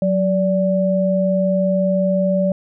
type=tone pair together; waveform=sine; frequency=185.13 / 581 Hz; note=F#3 / D5; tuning=+1 / -19 cents; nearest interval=octave + minor sixth; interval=1980 cents; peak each=-17 dBFS; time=0.02-2.52 s; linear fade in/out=2 ms; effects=none